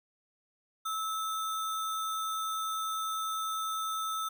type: tone with sample-and-hold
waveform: sine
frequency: 1305 Hz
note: E6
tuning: 18 cents flat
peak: -31 dBFS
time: 0.85-4.29 s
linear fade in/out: 10 ms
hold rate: 4900 Hz
effects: none